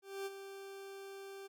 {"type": "tone with ADSR envelope", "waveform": "40% pulse", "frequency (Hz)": 392, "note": "G4", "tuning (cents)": 0, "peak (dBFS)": -37, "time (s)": [0.02, 1.48], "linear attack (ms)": 240, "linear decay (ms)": 31, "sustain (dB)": -9, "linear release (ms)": 20, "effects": []}